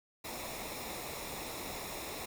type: noise with comb filter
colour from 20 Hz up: pink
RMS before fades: -42 dBFS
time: 0.24-2.26 s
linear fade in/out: 10 ms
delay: 0.65 ms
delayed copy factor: -0.6
effects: none